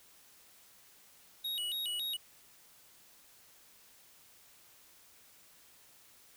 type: tone with vibrato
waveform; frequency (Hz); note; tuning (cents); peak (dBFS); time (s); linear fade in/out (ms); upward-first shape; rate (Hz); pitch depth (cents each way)
square; 3322; G#7; 0; -35; 1.44-2.17; 10; square; 3.6; 220
effects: white hiss -61 dBFS RMS until 6.36 s